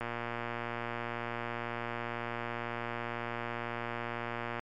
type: click train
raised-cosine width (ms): 0.5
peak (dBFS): -21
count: 542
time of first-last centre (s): 0.01-4.595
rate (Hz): 118
effects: MP3 96 kbps